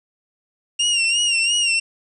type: tone with vibrato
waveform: sawtooth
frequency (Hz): 2794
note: F7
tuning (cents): 0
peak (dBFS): -13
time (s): 0.79-1.8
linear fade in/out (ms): 10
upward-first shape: sine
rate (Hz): 2.9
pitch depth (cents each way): 67
effects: resampled to 22050 Hz + 8-bit